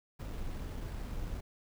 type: noise with sample-and-hold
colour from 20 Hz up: brown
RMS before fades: -39 dBFS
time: 0.19-1.41 s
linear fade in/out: 10 ms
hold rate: 6300 Hz
effects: none